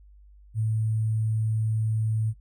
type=tone with sample-and-hold; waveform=sine; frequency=110 Hz; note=A2; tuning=in tune; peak=-23 dBFS; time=0.54-2.34 s; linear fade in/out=50 ms; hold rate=8820 Hz; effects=noise-tail reverb RT60 0.1 s tail -18 dB re dry + added 50 Hz sine -49 dBFS peak until 2.4 s